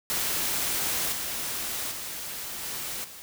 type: noise with level steps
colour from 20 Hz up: white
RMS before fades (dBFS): -28 / -32 / -36 / -34 / -44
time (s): 0.1-3.22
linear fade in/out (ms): 0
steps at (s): 1.12 / 1.91 / 2.63 / 3.04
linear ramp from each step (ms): 5
effects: none